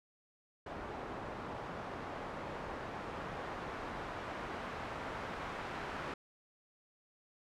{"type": "noise with low-pass filter sweep", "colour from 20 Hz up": "white", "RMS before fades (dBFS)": -43, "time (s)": [0.66, 6.14], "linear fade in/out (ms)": 5, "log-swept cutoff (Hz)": [920, 1400], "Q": 0.86, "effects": []}